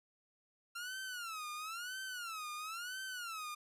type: tone with vibrato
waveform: sawtooth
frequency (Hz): 1369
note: F6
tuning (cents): -35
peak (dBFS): -38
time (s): 0.75-3.55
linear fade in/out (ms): 10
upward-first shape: sine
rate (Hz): 0.99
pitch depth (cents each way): 210
effects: resampled to 32000 Hz + 13-bit